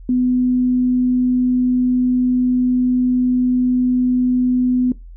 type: tone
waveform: sine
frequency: 250.6 Hz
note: B3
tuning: 25 cents sharp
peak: -13 dBFS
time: 0.09-4.92 s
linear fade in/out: 2 ms
effects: noise-tail reverb RT60 0.2 s tail -19 dB re dry + added 42 Hz sine -34 dBFS peak until 5.16 s